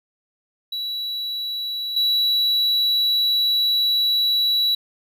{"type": "tone pair in turn", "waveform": "triangle", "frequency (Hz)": [3922, 3922], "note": ["B7", "B7"], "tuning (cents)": [-13, -13], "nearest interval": "unison", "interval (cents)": 0, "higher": "neither", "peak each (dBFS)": [-23, -15], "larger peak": "second", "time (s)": [[0.72, 1.96], [1.96, 4.75]], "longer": "second", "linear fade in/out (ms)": 5, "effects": []}